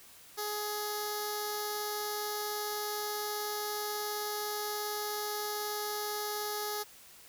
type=tone with notch filter; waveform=5% pulse; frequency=418.7 Hz; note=G#4; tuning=14 cents sharp; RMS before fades=-36 dBFS; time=0.37-6.84 s; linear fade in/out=20 ms; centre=2600 Hz; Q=0.55; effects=white hiss -55 dBFS RMS until 7.28 s